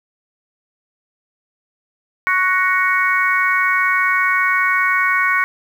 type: harmonic tone with a mistuned harmonic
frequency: 370 Hz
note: F#4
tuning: in tune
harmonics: 3 / 4 / 5 / 6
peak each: -19 / -19 / -19 / -19 dBFS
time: 2.27-5.44 s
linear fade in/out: 0 ms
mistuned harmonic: 5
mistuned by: +23 cents
effects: 7-bit